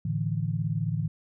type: chord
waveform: sine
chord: A suspended fourth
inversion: none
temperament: equal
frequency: 110 / 146.83 / 164.81 Hz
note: A2 / D3 / E3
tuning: 0 / 0 / 0 cents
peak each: -30 dBFS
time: 0.05-1.08 s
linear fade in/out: 5 ms
effects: none